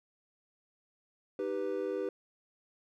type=chord; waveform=triangle; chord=Eb augmented; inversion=none; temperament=equal; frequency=311.1 / 392 / 493.9 Hz; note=Eb4 / G4 / B4; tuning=0 / 0 / 0 cents; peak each=-38 / -33 / -34 dBFS; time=1.39-2.09 s; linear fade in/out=2 ms; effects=none